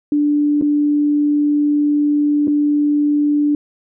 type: tone with dropouts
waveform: sine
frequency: 293.7 Hz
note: D4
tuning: in tune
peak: -12 dBFS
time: 0.12-3.55 s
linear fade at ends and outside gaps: 2 ms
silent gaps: 0.613-0.622 / 2.473-2.479 s
effects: none